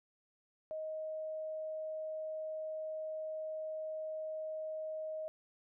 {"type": "tone", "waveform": "sine", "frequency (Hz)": 627, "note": "D#5", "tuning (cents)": 13, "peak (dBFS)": -38, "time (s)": [0.71, 5.28], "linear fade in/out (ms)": 0, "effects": []}